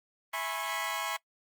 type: chord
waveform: 20% pulse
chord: C# minor seventh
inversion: first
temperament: equal with one note detuned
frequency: 659.3 / 830.6 / 987.8 / 1087.8 Hz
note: E5 / G#5 / B5 / C#6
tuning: 0 / 0 / 0 / -33 cents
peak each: -35 / -33 / -33 / -31 dBFS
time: 0.33-1.17 s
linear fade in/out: 10 ms
effects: noise-tail reverb RT60 0.1 s tail -22 dB re dry + Opus 32 kbps